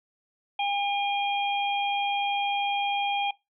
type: harmonic tone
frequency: 807 Hz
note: G#5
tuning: 50 cents flat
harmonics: 1 / 3 / 4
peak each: -26 / -31 / -32 dBFS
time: 0.59-3.31 s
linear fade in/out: 5 ms
effects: noise-tail reverb RT60 0.2 s tail -21 dB re dry